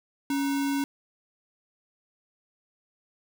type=tone with sample-and-hold; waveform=sine; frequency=278.7 Hz; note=C#4; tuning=9 cents sharp; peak=-24 dBFS; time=0.3-0.84 s; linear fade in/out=2 ms; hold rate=1225 Hz; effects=none